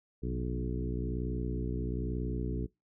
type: harmonic tone with a mistuned harmonic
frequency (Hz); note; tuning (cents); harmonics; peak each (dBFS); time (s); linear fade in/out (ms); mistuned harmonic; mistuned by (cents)
61.1; B1; -18; 1 / 2 / 3 / 4 / 5 / 6 / 7; -35 / -38 / -40 / -41 / -42 / -43 / -43; 0.22-2.67; 20; 2; +57
effects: noise-tail reverb RT60 0.2 s tail -23 dB re dry